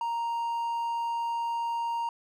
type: tone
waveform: triangle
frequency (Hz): 932.3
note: A#5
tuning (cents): 0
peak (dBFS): -26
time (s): 0.01-2.09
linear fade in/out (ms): 2
effects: none